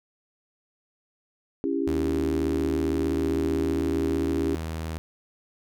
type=chord; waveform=sine; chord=C# diminished; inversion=none; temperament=just; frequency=277.2 / 332.6 / 399.1 Hz; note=C#4 / E4 / G4; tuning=0 / +16 / +31 cents; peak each=-27 / -28 / -29 dBFS; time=1.64-4.55 s; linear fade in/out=0 ms
type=tone with pitch glide; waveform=sawtooth; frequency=77.7 to 80.25 Hz; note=D#2 to E2; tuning=-2 to -46 cents; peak=-26 dBFS; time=1.87-4.98 s; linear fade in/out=0 ms; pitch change=+56 cents; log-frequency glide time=2.62-3.61 s
effects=none